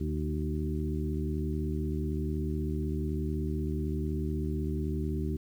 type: harmonic tone with a mistuned harmonic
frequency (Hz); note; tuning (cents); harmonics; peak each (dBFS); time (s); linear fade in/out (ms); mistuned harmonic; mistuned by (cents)
76; D#2; -40; 1 / 2 / 3 / 4 / 5; -32 / -35 / -37 / -38 / -39; 0-5.37; 10; 4; +29
effects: 10-bit